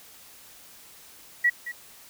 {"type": "tone with echo", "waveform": "sine", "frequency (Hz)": 1932, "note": "B6", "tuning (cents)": -39, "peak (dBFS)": -17, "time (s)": [1.44, 1.5], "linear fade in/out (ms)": 10, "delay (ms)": 220, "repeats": 1, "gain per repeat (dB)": -14, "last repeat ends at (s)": 1.72, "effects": ["white hiss -50 dBFS RMS until 2.09 s"]}